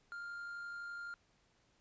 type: tone with amplitude modulation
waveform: triangle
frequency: 1400 Hz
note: F6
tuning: 4 cents sharp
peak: -40 dBFS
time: 0.12-1.14 s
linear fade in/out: 0 ms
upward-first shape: sine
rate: 51.8 Hz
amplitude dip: 25%
effects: pink hiss -73 dBFS RMS until 1.8 s + resampled to 16000 Hz